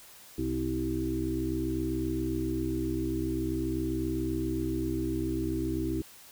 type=harmonic tone with a mistuned harmonic; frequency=64 Hz; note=C2; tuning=38 cents flat; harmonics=1 / 2 / 4 / 5 / 6; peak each=-36 / -37 / -36 / -31 / -37 dBFS; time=0.38-6.02 s; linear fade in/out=5 ms; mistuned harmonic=5; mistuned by=+19 cents; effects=white hiss -52 dBFS RMS until 6.31 s